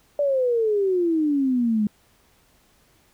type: exponential sweep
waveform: sine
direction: down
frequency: 587.3 to 205.6 Hz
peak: -18 dBFS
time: 0.19-1.87 s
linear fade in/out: 2 ms
effects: pink hiss -60 dBFS RMS until 3.13 s